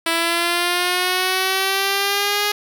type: linear sweep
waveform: 5% pulse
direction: up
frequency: 329.6 to 415.3 Hz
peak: -6 dBFS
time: 0.06-2.52 s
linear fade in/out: 5 ms
effects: none